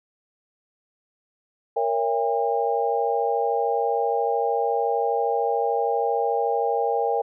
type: chord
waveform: sine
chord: A# diminished seventh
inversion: none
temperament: just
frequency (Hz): 466.2 / 559.4 / 671.3 / 805.5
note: A#4 / C#5 / E5 / G5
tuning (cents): 0 / +16 / +31 / +47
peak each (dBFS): -24 / -29 / -29 / -24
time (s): 1.76-7.22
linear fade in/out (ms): 10
effects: none